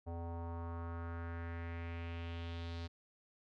square tone with low-pass filter sweep, 84.4 Hz, E2, 41 cents sharp, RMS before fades -43 dBFS, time 0.06-2.88 s, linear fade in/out 20 ms, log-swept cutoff 730 to 4300 Hz, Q 2.7, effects none

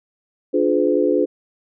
sine chord, D diminished seventh, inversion none, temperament just, 293.7 / 352.4 / 422.9 / 507.5 Hz, D4 / F4 / Ab4 / Cb5, 0 / +16 / +31 / +47 cents, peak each -20 dBFS, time 0.53-1.26 s, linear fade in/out 20 ms, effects none

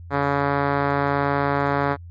5% pulse tone with low-pass filter, 141.3 Hz, C#3, 34 cents sharp, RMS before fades -21 dBFS, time 0.1-1.97 s, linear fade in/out 50 ms, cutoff 1600 Hz, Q 0.72, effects added 86 Hz sine -36 dBFS peak until 2.1 s + MP3 48 kbps

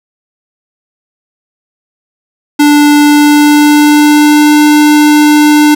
square tone with pitch glide, 293.7 to 298.8 Hz, D4 to D4, 0 to +30 cents, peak -3 dBFS, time 2.59-5.75 s, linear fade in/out 10 ms, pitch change +30 cents, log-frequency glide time 2.96-4.57 s, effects none

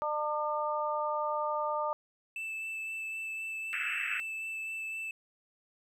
harmonic tone, 300.9 Hz, D4, 42 cents sharp, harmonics 2 / 3 / 4, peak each -34 / -34 / -34 dBFS, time 0.02-1.93 s, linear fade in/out 0 ms
triangle tone with vibrato, 2640 Hz, E7, 2 cents sharp, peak -34 dBFS, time 2.36-5.11 s, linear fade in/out 2 ms, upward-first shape sine, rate 3.9 Hz, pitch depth 9 cents each way
white band-pass noise, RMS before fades -36 dBFS, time 3.73-4.2 s, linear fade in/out 0 ms, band 1300 to 2800 Hz, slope 96 dB/octave
effects none

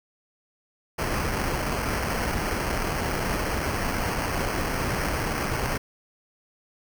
pink noise with sample-and-hold, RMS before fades -27 dBFS, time 0.98-5.78 s, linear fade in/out 10 ms, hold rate 3675 Hz, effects none

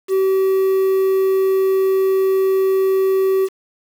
triangle tone with quantisation, 382.7 Hz, G4, 42 cents flat, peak -11 dBFS, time 0.08-3.49 s, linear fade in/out 50 ms, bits 6, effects none

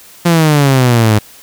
sawtooth exponential sweep, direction down, 174.61 to 103.83 Hz, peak -3 dBFS, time 0.25-1.19 s, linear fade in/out 10 ms, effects white hiss -39 dBFS RMS until 1.42 s

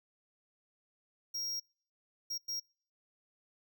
square tone bursts at uneven times, 5600 Hz, F8, 4 cents sharp, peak -36 dBFS, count 3, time 1.34-1.6 / 2.3-2.38 / 2.48-2.6 s, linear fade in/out 10 ms, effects noise-tail reverb RT60 0.4 s tail -24 dB re dry

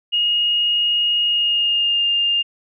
sine tone with pitch glide, 2866 to 2810 Hz, F7 to F7, +44 to +10 cents, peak -15 dBFS, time 0.12-2.43 s, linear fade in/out 20 ms, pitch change -34 cents, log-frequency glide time 1.25-2.07 s, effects none

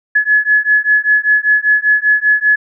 sine beating tone pair, 1700 / 1705.1 Hz, G#6 / G#6, +40 / +45 cents, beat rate 5.1 Hz, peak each -12 dBFS, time 0.15-2.56 s, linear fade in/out 10 ms, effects none

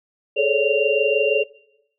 sine tone cluster, 420.9 / 440.7 / 546 / 572 / 2772 Hz, G#4 / A4 / C#5 / D5 / F7, +23 / +3 / -26 / -46 / -14 cents, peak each -22 dBFS, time 0.36-1.44 s, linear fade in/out 20 ms, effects noise-tail reverb RT60 0.8 s tail -21 dB re dry

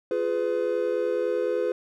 triangle chord, F diminished, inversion none, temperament just, 349.2 / 419.1 / 502.9 Hz, F4 / Ab4 / Cb5, 0 / +16 / +31 cents, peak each -28 / -26 / -24 dBFS, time 0.11-1.72 s, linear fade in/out 2 ms, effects none

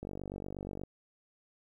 click train, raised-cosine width 2 ms, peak -27 dBFS, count 40, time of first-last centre 0.03-0.836 s, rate 48.4 Hz, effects 11-bit

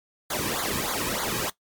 pink noise with flanger, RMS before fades -28 dBFS, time 0.3-1.5 s, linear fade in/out 5 ms, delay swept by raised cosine 0.36 to 1.46 ms, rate 3.3 Hz, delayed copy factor -0.85, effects noise-tail reverb RT60 0.1 s tail -17 dB re dry + MP3 96 kbps

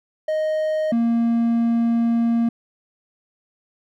triangle tone pair in turn, 622.3 / 232.4 Hz, D#5 / A#3, 0 / -5 cents, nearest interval octave + perfect fourth, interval 1705 cents, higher first, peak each -17 / -14 dBFS, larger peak second, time 0.28-0.92 / 0.92-2.49 s, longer second, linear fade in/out 5 ms, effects none

